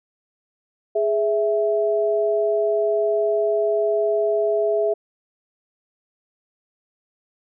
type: tone pair together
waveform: sine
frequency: 416.9 / 658 Hz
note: G#4 / E5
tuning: +7 / -3 cents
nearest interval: minor sixth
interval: 790 cents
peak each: -20 dBFS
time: 0.95-4.94 s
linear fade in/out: 10 ms
effects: none